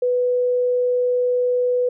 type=tone; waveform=sine; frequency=495 Hz; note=B4; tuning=4 cents sharp; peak=-16 dBFS; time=0.02-1.89 s; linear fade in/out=5 ms; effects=none